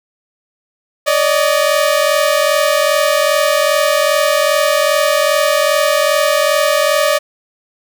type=tone pair together; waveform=sawtooth; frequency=572.5 / 615 Hz; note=D5 / D#5; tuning=-44 / -20 cents; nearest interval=minor second; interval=124 cents; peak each=-10 dBFS; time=1.06-7.19 s; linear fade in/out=20 ms; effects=none